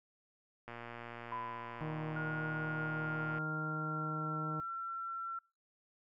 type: click train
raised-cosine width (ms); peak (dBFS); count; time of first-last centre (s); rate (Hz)
0.5; -31; 320; 0.68-3.383; 118
type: tone with exponential decay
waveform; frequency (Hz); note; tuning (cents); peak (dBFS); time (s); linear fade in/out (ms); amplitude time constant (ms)
sine; 1003; B5; +26; -37; 1.32-2.7; 1; 300
type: harmonic tone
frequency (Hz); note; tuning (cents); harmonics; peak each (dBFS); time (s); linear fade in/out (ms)
155.56; D#3; 0; 1 / 2 / 3 / 4 / 5 / 6 / 7; -39 / -45 / -49 / -51 / -53 / -55 / -56; 1.81-4.6; 0
type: tone with pitch glide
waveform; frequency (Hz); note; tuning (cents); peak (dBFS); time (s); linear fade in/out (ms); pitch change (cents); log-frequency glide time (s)
sine; 1433 to 1352.6; F6 to E6; +44 to +44; -38; 2.16-5.39; 5; -100; 2.59-4.38
effects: noise-tail reverb RT60 0.3 s tail -25 dB re dry